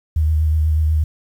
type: tone with vibrato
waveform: sine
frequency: 77.78 Hz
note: D#2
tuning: in tune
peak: -13 dBFS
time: 0.16-1.04 s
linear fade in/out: 5 ms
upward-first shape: sine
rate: 8.2 Hz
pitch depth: 30 cents each way
effects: 8-bit